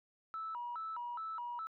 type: tone with vibrato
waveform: sine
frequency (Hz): 1123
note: C#6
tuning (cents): +22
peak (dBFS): -38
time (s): 0.34-1.67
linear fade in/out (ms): 0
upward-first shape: square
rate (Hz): 2.4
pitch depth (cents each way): 270
effects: tanh soft clip ceiling -34 dBFS